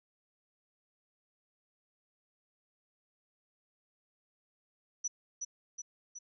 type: tone with echo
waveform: sine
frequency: 5920 Hz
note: F#8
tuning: in tune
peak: -31 dBFS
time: 5.04-5.08 s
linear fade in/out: 10 ms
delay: 370 ms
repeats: 3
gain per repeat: -4 dB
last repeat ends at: 6.19 s
effects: none